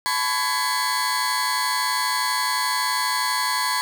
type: tone cluster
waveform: 35% pulse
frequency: 874 / 1005 / 1117 / 1657 / 4428 Hz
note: A5 / B5 / C#6 / G#6 / C#8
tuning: -12 / +30 / +13 / -4 / -3 cents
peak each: -30 / -22 / -30 / -27 / -26 dBFS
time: 0.06-3.81 s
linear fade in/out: 0 ms
effects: none